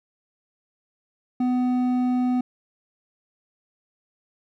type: tone with hard clipping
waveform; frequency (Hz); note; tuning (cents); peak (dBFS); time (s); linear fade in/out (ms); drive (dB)
triangle; 250; B3; +21; -21; 1.4-2.41; 5; 10
effects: none